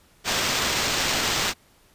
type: noise with sample-and-hold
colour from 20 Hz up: blue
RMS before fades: -24 dBFS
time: 0.24-1.54 s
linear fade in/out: 50 ms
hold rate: 11025 Hz
effects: pink hiss -58 dBFS RMS until 1.94 s + resampled to 32000 Hz